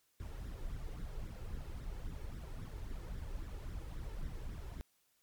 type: noise with flanger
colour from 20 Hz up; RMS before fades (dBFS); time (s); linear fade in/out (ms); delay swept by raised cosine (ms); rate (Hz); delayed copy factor
brown; -43; 0.2-4.81; 0; 0.54 to 2.34; 3.7; +0.6
effects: white hiss -75 dBFS RMS until 5.22 s + MP3 96 kbps